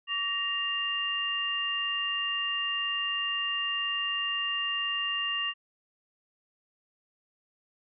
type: tone cluster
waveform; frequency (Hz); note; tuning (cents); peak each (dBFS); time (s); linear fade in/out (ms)
sine; 1145 / 1869 / 2799; D6 / A#6 / F7; -44 / +4 / +3; -37 / -35 / -29; 0.07-5.54; 50
effects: none